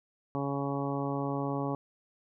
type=harmonic tone; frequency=139.7 Hz; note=C#3; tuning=14 cents sharp; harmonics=1 / 2 / 3 / 4 / 5 / 6 / 7 / 8; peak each=-35 / -34 / -38 / -39 / -42 / -40 / -44 / -41 dBFS; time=0.35-1.75 s; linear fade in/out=0 ms; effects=none